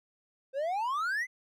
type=exponential sweep; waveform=triangle; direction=up; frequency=515 to 2093 Hz; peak=-27 dBFS; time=0.53-1.27 s; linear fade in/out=50 ms; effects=none